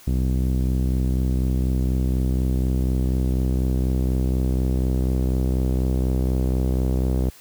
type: tone with low-pass filter sweep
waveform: sawtooth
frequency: 64.1 Hz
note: C2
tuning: 35 cents flat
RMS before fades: -21 dBFS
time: 0.07-7.3 s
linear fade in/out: 5 ms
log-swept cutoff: 260 to 450 Hz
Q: 1.1
effects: white hiss -48 dBFS RMS until 7.4 s